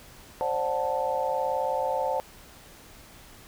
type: chord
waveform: sine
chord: D dominant seventh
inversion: third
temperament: just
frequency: 528.6 / 587.3 / 734.2 / 881 Hz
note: C5 / D5 / F#5 / A5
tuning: +18 / 0 / -14 / +2 cents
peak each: -29 / -32 / -32 / -29 dBFS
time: 0.41-2.2 s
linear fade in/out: 0 ms
effects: pink hiss -50 dBFS RMS until 3.47 s